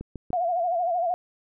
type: click train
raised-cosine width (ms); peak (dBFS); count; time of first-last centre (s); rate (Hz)
3; -22; 3; 0.01-0.305; 6.79
type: tone with vibrato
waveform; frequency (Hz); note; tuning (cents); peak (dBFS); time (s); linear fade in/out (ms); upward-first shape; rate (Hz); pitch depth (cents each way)
sine; 698.5; F5; 0; -22; 0.33-1.14; 0; sine; 13; 86
effects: none